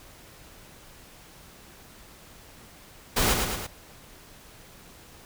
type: noise with echo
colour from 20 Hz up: pink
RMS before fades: -23 dBFS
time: 3.16-3.34 s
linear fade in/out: 10 ms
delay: 110 ms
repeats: 3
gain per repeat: -4 dB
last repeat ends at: 3.67 s
effects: pink hiss -50 dBFS RMS until 5.25 s